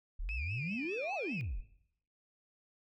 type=exponential two-way sweep; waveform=sine; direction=up then down; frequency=34.16 to 836 to 34.16 Hz; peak=-34 dBFS; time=0.19-1.61 s; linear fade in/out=10 ms; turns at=1.14 s
type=tone with vibrato; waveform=sine; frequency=2500 Hz; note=D#7; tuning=8 cents sharp; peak=-37 dBFS; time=0.29-1.41 s; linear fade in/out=0 ms; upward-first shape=sine; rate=5 Hz; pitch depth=94 cents each way
effects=noise-tail reverb RT60 0.7 s tail -17 dB re dry + tanh soft clip ceiling -31 dBFS